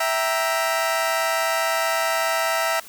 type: chord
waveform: 20% pulse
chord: E diminished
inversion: none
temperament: equal with one note detuned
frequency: 659.3 / 784 / 938.8 Hz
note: E5 / G5 / Bb5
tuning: 0 / 0 / +12 cents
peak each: -17 / -23 / -22 dBFS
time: 0-2.8 s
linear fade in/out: 5 ms
effects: white hiss -43 dBFS RMS until 2.88 s